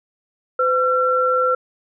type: tone pair together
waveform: sine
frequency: 507.9 / 1356 Hz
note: B4 / E6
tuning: +48 / +49 cents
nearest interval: octave + perfect fourth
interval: 1701 cents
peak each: -18 / -17 dBFS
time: 0.59-1.55 s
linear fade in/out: 5 ms
effects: none